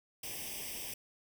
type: noise with comb filter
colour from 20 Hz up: white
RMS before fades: -42 dBFS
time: 0.23-0.94 s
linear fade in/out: 5 ms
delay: 0.36 ms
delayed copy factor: +1
effects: none